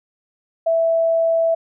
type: tone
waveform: sine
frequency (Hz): 659.3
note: E5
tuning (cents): 0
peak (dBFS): -14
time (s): 0.66-1.55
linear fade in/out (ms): 10
effects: none